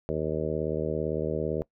harmonic tone, 77.78 Hz, D#2, in tune, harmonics 1 / 2 / 3 / 4 / 5 / 6 / 7 / 8, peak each -38 / -34 / -37 / -37 / -33 / -32 / -34 / -38 dBFS, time 0.09-1.62 s, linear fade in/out 0 ms, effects noise-tail reverb RT60 0.1 s tail -22 dB re dry

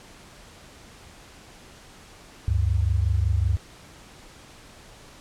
sine tone pair together, 71.8 / 97.15 Hz, D2 / G2, -39 / -15 cents, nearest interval perfect fourth, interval 524 cents, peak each -22 dBFS, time 2.48-3.57 s, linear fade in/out 0 ms, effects pink hiss -48 dBFS RMS until 5.2 s + low-pass 9000 Hz 12 dB/octave

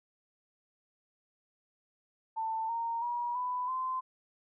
sine tone with pitch steps, 891 / 924.6 / 959.4 / 995.5 / 1033 Hz, A5 / A#5 / A#5 / B5 / C6, +22 / -14 / +50 / +14 / -22 cents, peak -31 dBFS, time 2.36-4.01 s, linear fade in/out 20 ms, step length 330 ms, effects none

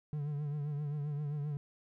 triangle tone with vibrato, 146.83 Hz, D3, in tune, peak -32 dBFS, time 0.13-1.57 s, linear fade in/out 0 ms, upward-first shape triangle, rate 7.6 Hz, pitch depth 68 cents each way, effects none

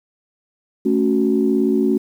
sine chord, F# minor, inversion first, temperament equal, 220 / 277.2 / 370 Hz, A3 / C#4 / F#4, 0 / 0 / 0 cents, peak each -18 dBFS, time 0.85-1.98 s, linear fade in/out 10 ms, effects tanh soft clip ceiling -4 dBFS + 8-bit

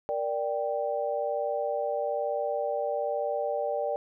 sine chord, G minor, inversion first, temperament equal, 466.2 / 587.3 / 784 Hz, Bb4 / D5 / G5, 0 / 0 / 0 cents, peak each -33 / -29 / -33 dBFS, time 0.09-3.96 s, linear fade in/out 0 ms, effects none

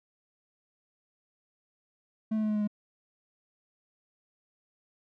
triangle tone with pitch steps, 218.5 / 216.4 / 214.3 / 212.2 / 210.1 / 208 Hz, A3 / A3 / A3 / G#3 / G#3 / G#3, -12 / -29 / -45 / +38 / +20 / +3 cents, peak -24 dBFS, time 2.31-2.676 s, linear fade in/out 10 ms, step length 61 ms, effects none

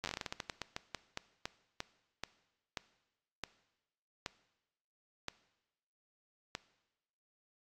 slowing click train, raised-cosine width 0.2 ms, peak -20 dBFS, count 25, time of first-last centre 0.04-6.551 s, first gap 9 ms, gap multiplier 1.24, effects noise-tail reverb RT60 1.0 s tail -18 dB re dry + AAC 64 kbps

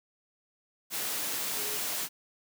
sine tone in noise, 422.3 Hz, G#4, 29 cents sharp, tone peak -43 dBFS, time 1.55-1.81 s, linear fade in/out 50 ms, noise white, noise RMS -33 dBFS, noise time 0.9-2.09 s, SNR -13 dB, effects high-pass 150 Hz 12 dB/octave

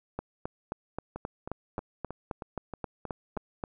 two click trains, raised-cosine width 1 ms, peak -19 / -23 dBFS, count 14 / 8, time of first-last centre 0.19-3.638 / 1.16-3.368 s, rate 3.77 / 3.17 Hz, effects none

